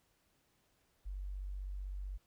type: tone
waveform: sine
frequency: 47.85 Hz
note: G1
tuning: 41 cents flat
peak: -39 dBFS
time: 1.05-2.18 s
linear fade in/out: 20 ms
effects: pink hiss -75 dBFS RMS until 2.26 s